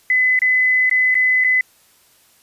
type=tone with dropouts; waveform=sine; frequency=2016 Hz; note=B6; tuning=35 cents sharp; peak=-12 dBFS; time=0.1-1.61 s; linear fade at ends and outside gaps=2 ms; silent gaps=0.391-0.418 / 0.896-0.912 / 1.144-1.152 / 1.44-1.445 s; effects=white hiss -54 dBFS RMS until 2.42 s + resampled to 32000 Hz